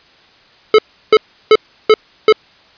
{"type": "tone bursts", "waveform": "square", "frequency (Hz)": 432.3, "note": "A4", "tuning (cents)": -31, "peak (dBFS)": -4, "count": 5, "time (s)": [0.74, 2.325], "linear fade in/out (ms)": 2, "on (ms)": 45, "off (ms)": 340, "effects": ["white hiss -47 dBFS RMS until 2.77 s", "resampled to 11025 Hz"]}